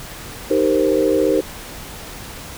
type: chord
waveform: sine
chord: C minor seventh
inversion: first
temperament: equal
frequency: 311.1 / 392 / 466.2 / 523.3 Hz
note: Eb4 / G4 / Bb4 / C5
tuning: 0 / 0 / 0 / 0 cents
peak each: -19 dBFS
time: 0.5-1.41 s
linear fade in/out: 10 ms
effects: pink hiss -34 dBFS RMS until 2.57 s